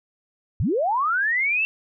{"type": "linear sweep", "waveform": "sine", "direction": "up", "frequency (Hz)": [67.2, 2703], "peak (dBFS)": -19, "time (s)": [0.6, 1.65], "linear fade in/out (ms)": 0, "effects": []}